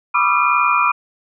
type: tone cluster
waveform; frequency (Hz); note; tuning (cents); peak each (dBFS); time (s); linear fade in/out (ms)
sine; 986 / 1154 / 1215 / 1357 / 2424; B5 / D6 / D#6 / E6 / D#7; -3 / -31 / -42 / +50 / -46; -19; 0.14-0.92; 10
effects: none